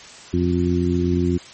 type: harmonic tone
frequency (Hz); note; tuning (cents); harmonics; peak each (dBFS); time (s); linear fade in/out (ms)
88; F2; +14; 1 / 2 / 3 / 4; -22 / -22 / -22 / -22; 0.33-1.38; 10
effects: white hiss -41 dBFS RMS until 1.53 s + MP3 32 kbps